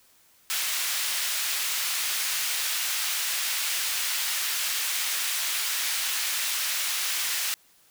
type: high-pass noise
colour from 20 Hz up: pink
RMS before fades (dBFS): -28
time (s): 0.5-7.54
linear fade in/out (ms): 0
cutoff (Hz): 2100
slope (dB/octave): 12
effects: white hiss -60 dBFS RMS until 7.9 s